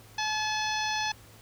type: harmonic tone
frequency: 859 Hz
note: A5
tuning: 42 cents flat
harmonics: 1 / 2 / 3 / 4 / 5 / 6 / 7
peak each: -31 / -34 / -36 / -37 / -38 / -39 / -39 dBFS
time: 0.18-1.12 s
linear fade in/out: 5 ms
effects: added 108 Hz sine -54 dBFS peak until 1.41 s + pink hiss -54 dBFS RMS until 1.41 s